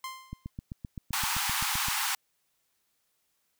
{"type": "tone with exponential decay", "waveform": "sawtooth", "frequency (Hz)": 1046.5, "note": "C6", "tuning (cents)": 0, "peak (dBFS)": -30, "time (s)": [0.04, 0.5], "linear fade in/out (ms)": 2, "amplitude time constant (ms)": 99}
{"type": "click train", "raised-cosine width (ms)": 5, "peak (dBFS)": -25, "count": 13, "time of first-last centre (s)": [0.33, 1.884], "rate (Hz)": 7.72}
{"type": "high-pass noise", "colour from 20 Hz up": "pink", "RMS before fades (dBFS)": -30, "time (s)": [1.13, 2.15], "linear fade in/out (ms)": 2, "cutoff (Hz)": 790, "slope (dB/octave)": 96}
{"effects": ["white hiss -75 dBFS RMS until 3.59 s"]}